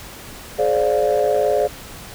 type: chord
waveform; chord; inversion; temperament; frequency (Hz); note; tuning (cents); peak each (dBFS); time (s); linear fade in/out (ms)
sine; D half-diminished seventh; second; just; 422.9 / 528.6 / 587.3 / 704.8; Ab4 / C5 / D5 / F5; +31 / +18 / 0 / +16; -19 / -20 / -18 / -22; 0.58-1.68; 20
effects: tanh soft clip ceiling -8 dBFS + pink hiss -37 dBFS RMS until 2.14 s